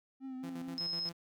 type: tone with vibrato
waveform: triangle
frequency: 261.6 Hz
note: C4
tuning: in tune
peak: -38 dBFS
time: 0.2-0.8 s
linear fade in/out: 50 ms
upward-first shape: triangle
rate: 4.5 Hz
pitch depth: 44 cents each way
type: tone with tremolo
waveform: sawtooth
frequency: 170.2 Hz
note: F3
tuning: 44 cents flat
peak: -40 dBFS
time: 0.43-1.13 s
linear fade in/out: 10 ms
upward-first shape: square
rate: 8 Hz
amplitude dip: 60%
type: tone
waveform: sine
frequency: 5150 Hz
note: E8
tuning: 41 cents flat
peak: -34 dBFS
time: 0.78-1.09 s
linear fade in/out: 0 ms
effects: none